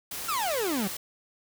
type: noise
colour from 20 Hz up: white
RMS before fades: -36 dBFS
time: 0.11-0.97 s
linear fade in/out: 5 ms
type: exponential sweep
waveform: 40% pulse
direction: down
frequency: 1396.9 to 180.4 Hz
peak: -26 dBFS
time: 0.28-0.88 s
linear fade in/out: 10 ms
effects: none